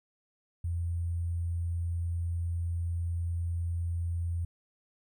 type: tone with sample-and-hold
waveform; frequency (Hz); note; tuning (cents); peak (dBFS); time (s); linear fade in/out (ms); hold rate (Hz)
sine; 85.2; F2; -42; -29; 0.64-4.45; 5; 8820
effects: none